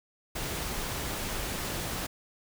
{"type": "noise", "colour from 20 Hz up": "pink", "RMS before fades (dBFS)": -34, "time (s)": [0.35, 2.07], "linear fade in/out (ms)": 10, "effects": []}